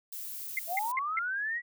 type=noise; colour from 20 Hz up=violet; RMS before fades=-40 dBFS; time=0.12-0.92 s; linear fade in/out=5 ms
type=tone bursts; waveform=sine; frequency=2093 Hz; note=C7; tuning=in tune; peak=-27 dBFS; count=4; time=0.57-1.19 s; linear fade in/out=2 ms; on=20 ms; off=180 ms
type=linear sweep; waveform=sine; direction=up; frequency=646 to 1959 Hz; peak=-30 dBFS; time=0.67-1.62 s; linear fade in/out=50 ms
effects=none